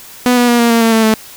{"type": "tone with pitch steps", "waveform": "sawtooth", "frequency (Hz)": [247.4, 243.1, 239, 234.9, 230.8, 226.9, 223, 219.1], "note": ["B3", "B3", "A#3", "A#3", "A#3", "A#3", "A3", "A3"], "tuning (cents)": [3, -27, 43, 13, -17, -47, 23, -7], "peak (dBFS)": -4, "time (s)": [0.26, 1.14], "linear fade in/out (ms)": 0, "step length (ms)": 110, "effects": ["white hiss -35 dBFS RMS until 1.36 s"]}